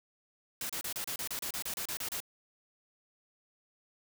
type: noise bursts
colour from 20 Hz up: white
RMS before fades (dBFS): -37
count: 14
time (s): 0.61-2.203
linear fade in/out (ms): 2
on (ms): 85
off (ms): 31
effects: none